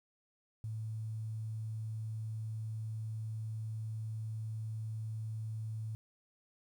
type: tone with quantisation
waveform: sine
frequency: 110 Hz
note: A2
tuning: in tune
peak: -37 dBFS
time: 0.64-5.95 s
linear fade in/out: 0 ms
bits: 11
effects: none